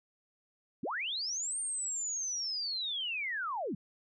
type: linear two-way sweep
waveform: sine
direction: up then down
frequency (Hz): 149.6 to 8870 to 149.6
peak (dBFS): -33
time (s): 0.83-3.75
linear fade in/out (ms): 5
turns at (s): 1.59
effects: none